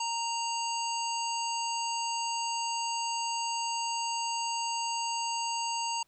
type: harmonic tone with a mistuned harmonic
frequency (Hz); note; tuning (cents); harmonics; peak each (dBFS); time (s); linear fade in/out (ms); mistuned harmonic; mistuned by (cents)
930; A#5; -4; 1 / 3 / 5 / 7 / 8; -32 / -37 / -39 / -40 / -41; 0-6.03; 5; 8; +72
effects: pink hiss -70 dBFS RMS until 6.07 s